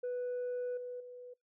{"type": "tone with level steps", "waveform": "sine", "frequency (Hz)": 493.9, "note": "B4", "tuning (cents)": 0, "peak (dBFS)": [-32, -39, -46], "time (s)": [0.03, 1.34], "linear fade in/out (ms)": 10, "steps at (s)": [0.77, 1], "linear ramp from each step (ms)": 5, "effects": ["noise-tail reverb RT60 0.2 s tail -26 dB re dry", "tanh soft clip ceiling -33 dBFS"]}